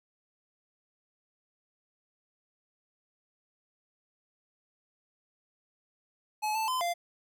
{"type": "tone with pitch steps", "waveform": "square", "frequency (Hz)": [854, 881, 1023, 693], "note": ["G#5", "A5", "C6", "F5"], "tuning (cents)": [48, 2, -39, -14], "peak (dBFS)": -29, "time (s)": [6.42, 6.94], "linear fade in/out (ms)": 20, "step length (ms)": 130, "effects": []}